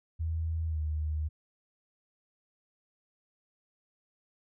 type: tone with pitch glide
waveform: sine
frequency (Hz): 81.1 to 76.86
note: E2 to D#2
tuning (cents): -28 to -21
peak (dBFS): -29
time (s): 0.19-1.29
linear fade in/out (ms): 20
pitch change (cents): -93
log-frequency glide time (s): 0.67-0.8
effects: none